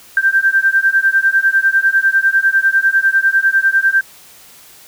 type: beating tone pair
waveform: sine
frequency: 1568 / 1578 Hz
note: G6 / G6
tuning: 0 / +11 cents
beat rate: 10 Hz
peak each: -13 / -13 dBFS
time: 0.17-4.01 s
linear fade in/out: 2 ms
effects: white hiss -42 dBFS RMS until 4.87 s